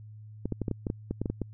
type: clicks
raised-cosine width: 3 ms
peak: -17 dBFS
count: 12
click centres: 0.456 / 0.523 / 0.617 / 0.682 / 0.713 / 0.868 / 0.901 / 1.11 / 1.216 / 1.258 / 1.3 / 1.417 s
effects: added 107 Hz sine -44 dBFS peak until 1.53 s

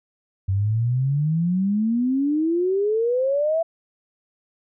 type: exponential sweep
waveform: sine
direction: up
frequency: 93.9 to 671 Hz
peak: -18 dBFS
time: 0.48-3.63 s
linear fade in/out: 10 ms
effects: none

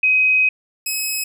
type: tone pair in turn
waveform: sine / 10% pulse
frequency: 2524 / 2559 Hz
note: D#7 / D#7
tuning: +24 / +48 cents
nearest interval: unison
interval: 24 cents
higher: second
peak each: -12 dBFS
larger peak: neither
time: 0.03-0.49 / 0.86-1.24 s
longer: first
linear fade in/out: 5 ms
effects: none

